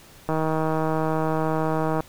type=click train; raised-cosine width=1 ms; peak=-11 dBFS; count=272; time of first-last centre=0.29-2.005 s; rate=158 Hz; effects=pink hiss -49 dBFS RMS until 2.08 s